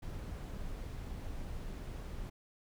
brown noise, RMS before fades -42 dBFS, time 0.02-2.3 s, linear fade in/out 10 ms, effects none

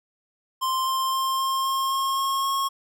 square tone with pitch steps, 1046.5 / 1052.6 / 1058.7 / 1064.8 / 1071 / 1077.2 / 1083.4 / 1089.7 Hz, C6 / C6 / C6 / C6 / C6 / C#6 / C#6 / C#6, 0 / +10 / +20 / +30 / +40 / -50 / -40 / -30 cents, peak -23 dBFS, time 0.61-2.69 s, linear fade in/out 20 ms, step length 260 ms, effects none

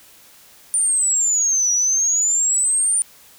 sine exponential two-way sweep, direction down then up, 9230 to 5790 to 9230 Hz, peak -15 dBFS, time 0.74-3.02 s, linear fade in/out 0 ms, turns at 1.72 s, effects white hiss -48 dBFS RMS until 3.38 s

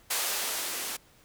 violet noise with band-pass filter sweep, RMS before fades -32 dBFS, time 0.1-0.97 s, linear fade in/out 10 ms, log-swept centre 550 to 260 Hz, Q 0.87, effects pink hiss -60 dBFS RMS until 1.24 s

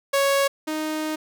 sawtooth tone pair in turn, 554.4 / 310.3 Hz, C#5 / D#4, 0 / -5 cents, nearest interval minor seventh, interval 1005 cents, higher first, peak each -14 / -21 dBFS, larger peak first, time 0.13-0.48 / 0.67-1.16 s, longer second, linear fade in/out 10 ms, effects none

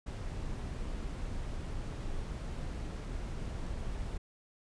brown noise, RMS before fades -38 dBFS, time 0.06-4.18 s, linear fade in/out 10 ms, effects resampled to 22050 Hz

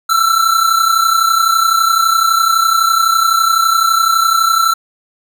square tone pair together, 1329.1 / 1361 Hz, E6 / F6, +14 / -45 cents, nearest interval unison, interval 41 cents, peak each -12 / -15 dBFS, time 0.09-4.74 s, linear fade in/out 10 ms, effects none

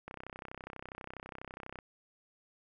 click train, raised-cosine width 0.5 ms, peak -28 dBFS, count 56, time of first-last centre 0.08-1.788 s, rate 32.2 Hz, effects none

